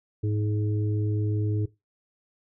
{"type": "harmonic tone", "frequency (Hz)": 105.4, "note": "G#2", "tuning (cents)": 26, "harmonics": [1, 3, 4], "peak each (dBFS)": [-24, -33, -35], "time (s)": [0.23, 1.66], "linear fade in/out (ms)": 10, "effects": ["noise-tail reverb RT60 0.2 s tail -17 dB re dry"]}